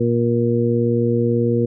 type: harmonic tone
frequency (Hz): 118.3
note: A#2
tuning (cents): +26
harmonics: 1 / 2 / 3 / 4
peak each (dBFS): -20 / -20 / -22 / -20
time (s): 0-1.66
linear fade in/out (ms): 10
effects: none